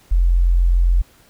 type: tone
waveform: sine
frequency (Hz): 43.65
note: F1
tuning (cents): 0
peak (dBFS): -11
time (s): 0.11-1.02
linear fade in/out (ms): 10
effects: pink hiss -52 dBFS RMS until 1.29 s